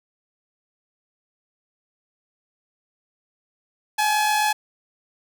sawtooth tone pair together, 802.3 / 850 Hz, G5 / G#5, +40 / +40 cents, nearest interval minor second, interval 100 cents, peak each -25 / -15 dBFS, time 3.98-4.53 s, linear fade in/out 10 ms, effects none

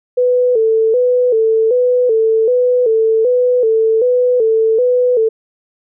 sine tone with vibrato, 470 Hz, A#4, 14 cents sharp, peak -9 dBFS, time 0.17-5.29 s, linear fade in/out 10 ms, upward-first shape square, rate 1.3 Hz, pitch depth 96 cents each way, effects none

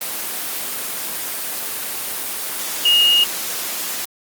sine tone in noise, 2858 Hz, F7, 39 cents sharp, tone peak -11 dBFS, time 2.85-3.24 s, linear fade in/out 5 ms, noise white, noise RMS -25 dBFS, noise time 0.01-4.05 s, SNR +11 dB, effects high-pass 200 Hz 12 dB/octave + Opus 24 kbps

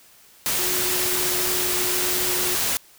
sine tone in noise, 362.7 Hz, F#4, 34 cents flat, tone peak -30 dBFS, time 0.59-2.55 s, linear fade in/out 0 ms, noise white, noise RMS -23 dBFS, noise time 0.46-2.77 s, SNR -10 dB, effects white hiss -52 dBFS RMS until 2.98 s

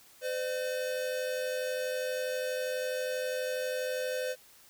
square tone pair together, 510.7 / 603 Hz, C5 / D5, -42 / +46 cents, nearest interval minor third, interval 288 cents, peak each -33 / -38 dBFS, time 0.21-4.36 s, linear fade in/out 50 ms, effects white hiss -58 dBFS RMS until 4.69 s

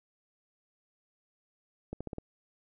accelerating click train, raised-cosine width 2 ms, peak -24 dBFS, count 5, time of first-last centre 1.93-2.184 s, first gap 76 ms, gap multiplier 0.88, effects none

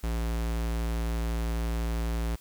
square tone, 57 Hz, A#1, 38 cents flat, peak -28 dBFS, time 0.03-2.36 s, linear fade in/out 10 ms, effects white hiss -56 dBFS RMS until 2.4 s

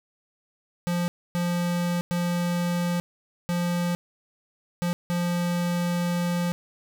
square tone bursts at uneven times, 174.61 Hz, F3, in tune, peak -24 dBFS, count 6, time 0.87-1.08 / 1.35-2.01 / 2.11-3 / 3.49-3.95 / 4.82-4.93 / 5.1-6.52 s, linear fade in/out 0 ms, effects none

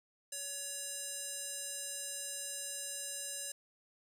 square tone with band-pass filter, 564 Hz, C#5, 30 cents sharp, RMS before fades -42 dBFS, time 0.32-3.52 s, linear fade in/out 5 ms, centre 8600 Hz, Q 2.4, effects 11-bit

